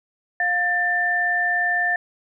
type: tone pair together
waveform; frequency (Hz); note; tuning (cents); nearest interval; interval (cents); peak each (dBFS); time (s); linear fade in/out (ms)
sine; 706.8 / 1781; F5 / A6; +21 / +21; octave + major third; 1600; -25 / -19; 0.4-1.96; 2
effects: none